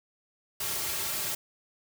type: noise with comb filter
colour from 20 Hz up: white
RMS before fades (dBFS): -32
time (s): 0.6-1.35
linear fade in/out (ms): 5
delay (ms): 4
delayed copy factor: -0.75
effects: none